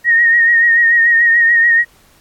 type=tone with vibrato; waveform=sine; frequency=1864.7 Hz; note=A#6; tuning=in tune; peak=-7 dBFS; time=0.04-1.85 s; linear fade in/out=50 ms; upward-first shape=triangle; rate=6.9 Hz; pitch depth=46 cents each way; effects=pink hiss -50 dBFS RMS until 2.2 s + AAC 64 kbps